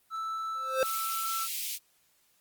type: tone with pitch glide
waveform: triangle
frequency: 1319 to 1332 Hz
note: E6 to E6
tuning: +1 to +18 cents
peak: -30 dBFS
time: 0.1-1.48 s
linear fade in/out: 50 ms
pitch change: +17 cents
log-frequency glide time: 0.81-1.25 s
type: tone with exponential growth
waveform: square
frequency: 524 Hz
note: C5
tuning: 2 cents sharp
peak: -22 dBFS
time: 0.55-0.83 s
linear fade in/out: 1 ms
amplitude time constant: 60 ms
type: high-pass noise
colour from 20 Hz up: white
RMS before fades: -35 dBFS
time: 0.82-1.79 s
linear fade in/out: 50 ms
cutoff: 2200 Hz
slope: 48 dB/octave
effects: white hiss -68 dBFS RMS until 2.4 s + Opus 32 kbps